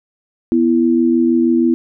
sine tone pair together, 246.9 / 333.3 Hz, B3 / E4, 0 / +19 cents, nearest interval perfect fourth, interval 519 cents, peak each -13 dBFS, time 0.52-1.74 s, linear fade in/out 0 ms, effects none

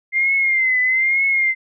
sine tone with vibrato, 2093 Hz, C7, in tune, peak -14 dBFS, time 0.12-1.55 s, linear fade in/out 50 ms, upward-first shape triangle, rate 1.1 Hz, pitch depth 83 cents each way, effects none

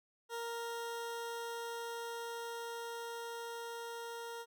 20% pulse tone with level ramp, 466.2 Hz, A#4, in tune, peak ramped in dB -34 to -38 dBFS, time 0.29-4.46 s, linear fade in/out 50 ms, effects none

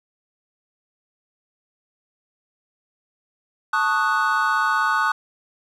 triangle chord, D# half-diminished seventh, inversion second, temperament equal, 880 / 1108.7 / 1244.5 / 1480 Hz, A5 / C#6 / D#6 / F#6, 0 / 0 / 0 / 0 cents, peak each -23 / -23 / -21 / -20 dBFS, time 3.73-5.12 s, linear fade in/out 5 ms, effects none

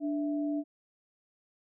sine tone pair together, 293.7 / 659.3 Hz, D4 / E5, 0 / 0 cents, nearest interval octave + major second, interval 1400 cents, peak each -29 / -39 dBFS, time 0-0.64 s, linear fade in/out 50 ms, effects none

